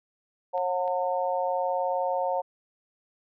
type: harmonic tone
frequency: 180.9 Hz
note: F#3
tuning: 39 cents flat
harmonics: 3 / 4 / 5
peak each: -28 / -29 / -30 dBFS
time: 0.53-2.42 s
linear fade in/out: 20 ms
type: clicks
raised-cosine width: 0.3 ms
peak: -33 / -34 dBFS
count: 2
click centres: 0.578 / 0.878 s
effects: none